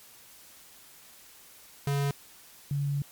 square / sine tone pair in turn, 141 / 141.9 Hz, C#3 / C#3, +30 / +41 cents, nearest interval unison, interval 11 cents, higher second, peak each -26 dBFS, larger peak neither, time 1.87-2.11 / 2.71-3.02 s, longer second, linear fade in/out 2 ms, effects white hiss -53 dBFS RMS until 3.11 s + MP3 96 kbps

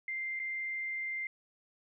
sine tone with dropouts, 2093 Hz, C7, in tune, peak -34 dBFS, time 0.08-1.27 s, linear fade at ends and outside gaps 2 ms, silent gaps 0.393-0.398 s, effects none

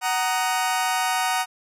sawtooth chord, D# minor, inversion first, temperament just, 746.7 / 933.4 / 1244.5 Hz, F#5 / A#5 / D#6, +16 / +2 / 0 cents, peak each -20 / -22 / -25 dBFS, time 0.01-1.46 s, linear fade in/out 50 ms, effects resampled to 32000 Hz

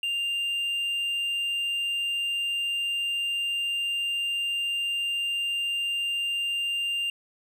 triangle tone, 2794 Hz, F7, in tune, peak -24 dBFS, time 0.03-7.1 s, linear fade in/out 2 ms, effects none

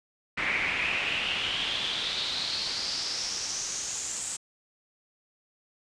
brown noise with band-pass filter sweep, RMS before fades -31 dBFS, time 0.37-4.37 s, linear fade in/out 10 ms, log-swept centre 2100 to 7800 Hz, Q 5.3, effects resampled to 22050 Hz

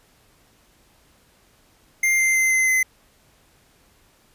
square tone with pitch steps, 2100 / 2087 / 2073 / 2060 / 2047 Hz, C7 / C7 / C7 / C7 / C7, +6 / -5 / -17 / -28 / -38 cents, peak -17 dBFS, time 2.03-2.83 s, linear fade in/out 5 ms, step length 160 ms, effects pink hiss -58 dBFS RMS until 4.34 s + resampled to 32000 Hz

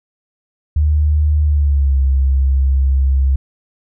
sine tone with pitch glide, 75.3 to 67.08 Hz, D2 to C2, +44 to +44 cents, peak -10 dBFS, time 0.76-3.36 s, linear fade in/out 5 ms, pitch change -200 cents, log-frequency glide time 1.43-1.99 s, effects none

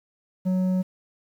square tone with low-pass filter, 185 Hz, F#3, in tune, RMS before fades -23 dBFS, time 0.45-0.83 s, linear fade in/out 20 ms, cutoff 430 Hz, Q 0.92, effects 9-bit

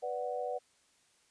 sine chord, B minor, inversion none, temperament equal, 493.9 / 587.3 / 740 Hz, B4 / D5 / F#5, 0 / 0 / 0 cents, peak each -37 / -39 / -38 dBFS, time 0.02-0.59 s, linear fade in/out 20 ms, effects white hiss -69 dBFS RMS until 1.3 s + resampled to 22050 Hz

